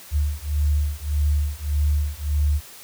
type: beating tone pair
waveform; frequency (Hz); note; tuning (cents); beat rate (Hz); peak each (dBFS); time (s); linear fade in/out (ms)
sine; 72.8 / 74.5; D2 / D2; -15 / +25; 1.7; -22; 0.11-2.61; 50
effects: white hiss -43 dBFS RMS until 2.83 s